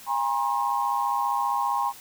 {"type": "tone cluster", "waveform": "sine", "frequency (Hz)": [815, 955, 1070], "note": ["G#5", "A#5", "C6"], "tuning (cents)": [-33, 42, 38], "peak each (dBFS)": -27, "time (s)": [0.06, 1.93], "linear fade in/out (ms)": 50, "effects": ["white hiss -46 dBFS RMS until 2 s"]}